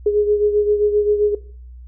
sine beating tone pair, 415.3 / 422.9 Hz, G#4 / G#4, 0 / +31 cents, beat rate 7.6 Hz, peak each -14 / -20 dBFS, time 0.06-1.35 s, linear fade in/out 5 ms, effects noise-tail reverb RT60 0.5 s tail -19 dB re dry + added 61 Hz sine -35 dBFS peak until 1.87 s

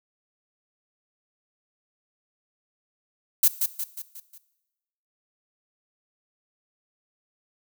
violet noise with echo, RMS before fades -17 dBFS, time 3.43-3.48 s, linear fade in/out 5 ms, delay 180 ms, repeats 5, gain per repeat -6 dB, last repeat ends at 4.38 s, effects noise-tail reverb RT60 1.0 s tail -17 dB re dry

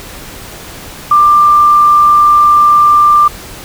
sine tone, 1187 Hz, D6, 18 cents sharp, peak -3 dBFS, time 1.11-3.28 s, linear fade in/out 5 ms, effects pink hiss -29 dBFS RMS until 3.64 s

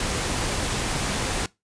pink noise, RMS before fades -26 dBFS, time 0-1.46 s, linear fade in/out 2 ms, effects noise-tail reverb RT60 0.2 s tail -21 dB re dry + resampled to 22050 Hz

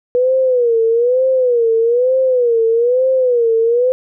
sine tone with vibrato, 486.4 Hz, B4, 26 cents flat, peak -10 dBFS, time 0.15-3.92 s, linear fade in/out 0 ms, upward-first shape sine, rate 1.1 Hz, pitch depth 130 cents each way, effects none

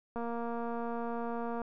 click train, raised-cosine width 1 ms, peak -25 dBFS, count 342, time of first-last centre 0.16-1.617 s, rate 234 Hz, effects none

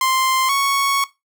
sawtooth tone pair in turn, 1046.5 / 1108.7 Hz, C6 / C#6, 0 / 0 cents, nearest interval minor second, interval 100 cents, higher second, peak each -12 dBFS, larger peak neither, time 0.01-0.49 / 0.49-1.04 s, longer second, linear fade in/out 2 ms, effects noise-tail reverb RT60 0.2 s tail -17 dB re dry

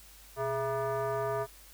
sine tone with frequency modulation, 123.47 Hz, B2, in tune, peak -29 dBFS, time 0.36-1.47 s, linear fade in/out 50 ms, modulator 540 Hz, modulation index 1.9, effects added 50 Hz sine -56 dBFS peak until 1.73 s + white hiss -55 dBFS RMS until 1.73 s

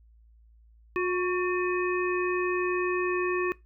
harmonic tone with a mistuned harmonic, 359.8 Hz, F#4, 48 cents flat, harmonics 1 / 3 / 5 / 7, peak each -26 / -32 / -35 / -34 dBFS, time 0.96-3.52 s, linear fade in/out 0 ms, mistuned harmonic 3, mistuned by +53 cents, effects noise-tail reverb RT60 0.2 s tail -21 dB re dry + added 56 Hz sine -54 dBFS peak until 3.65 s

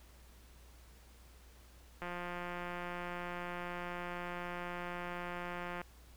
click train, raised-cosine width 0.5 ms, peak -27 dBFS, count 669, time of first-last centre 2.02-5.815 s, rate 176 Hz, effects added 60 Hz sine -57 dBFS peak until 6.16 s + pink hiss -63 dBFS RMS until 6.16 s

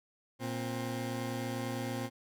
20% pulse tone pair together, 117.73 / 264.3 Hz, A#2 / C4, +18 / +18 cents, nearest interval octave + major second, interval 1400 cents, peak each -32 / -33 dBFS, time 0.39-2.1 s, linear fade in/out 50 ms, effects none

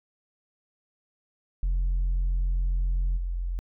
sine tone with level steps, 43.76 Hz, F1, 4 cents sharp, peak -20 / -26 dBFS, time 1.63-3.59 s, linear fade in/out 0 ms, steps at 3.16 s, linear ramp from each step 20 ms, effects tanh soft clip ceiling -21 dBFS

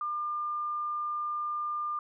sine tone, 1200 Hz, D6, 37 cents sharp, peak -30 dBFS, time 0.01-1.99 s, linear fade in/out 2 ms, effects none

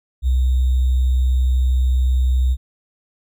sine tone with sample-and-hold, 63.7 Hz, C2, 46 cents flat, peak -13 dBFS, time 0.22-2.57 s, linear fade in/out 50 ms, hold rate 3675 Hz, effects none

